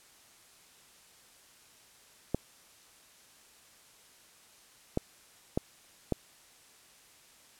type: clicks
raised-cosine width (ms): 2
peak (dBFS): -14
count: 4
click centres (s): 2.346 / 4.974 / 5.575 / 6.123
effects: white hiss -59 dBFS RMS until 7.59 s + low-pass 11000 Hz 12 dB/octave